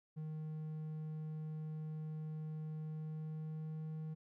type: tone with pitch glide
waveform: triangle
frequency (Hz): 155.56 to 156.91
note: D#3 to D#3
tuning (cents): 0 to +15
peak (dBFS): -39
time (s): 0.16-4.15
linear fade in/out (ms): 20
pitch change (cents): +15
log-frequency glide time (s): 2.82-3.9
effects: none